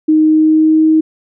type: tone with pitch glide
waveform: sine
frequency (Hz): 311.1 to 315.3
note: D#4 to D#4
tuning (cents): 0 to +23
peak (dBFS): -6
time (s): 0.08-1.01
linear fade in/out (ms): 10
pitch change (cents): +23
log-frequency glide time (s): 0.22-0.88
effects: none